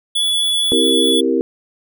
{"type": "tone", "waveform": "square", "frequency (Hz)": 3421, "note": "A7", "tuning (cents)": -49, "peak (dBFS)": -15, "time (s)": [0.15, 1.21], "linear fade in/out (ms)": 10}
{"type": "chord", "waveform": "sine", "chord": "C dominant seventh", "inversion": "none", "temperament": "equal", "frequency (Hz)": [261.6, 329.6, 392, 466.2], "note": ["C4", "E4", "G4", "Bb4"], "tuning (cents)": [0, 0, 0, 0], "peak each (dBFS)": -19, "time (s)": [0.72, 1.41], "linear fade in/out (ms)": 0}
{"effects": []}